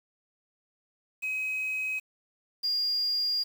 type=tone pair in turn; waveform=triangle; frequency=2536 / 4821 Hz; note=D#7 / D8; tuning=+32 / +45 cents; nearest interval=major seventh; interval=1113 cents; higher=second; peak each=-26 / -22 dBFS; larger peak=second; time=1.22-2 / 2.63-3.44 s; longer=second; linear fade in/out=20 ms; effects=tanh soft clip ceiling -24 dBFS + 8-bit